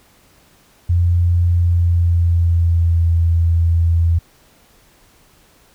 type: tone with pitch glide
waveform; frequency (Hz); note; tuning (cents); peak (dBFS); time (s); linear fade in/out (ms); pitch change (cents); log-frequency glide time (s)
sine; 86.9 to 83.84; F2 to E2; -8 to +30; -11; 0.89-4.19; 10; -62; 1.5-3.09
effects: pink hiss -52 dBFS RMS until 5.74 s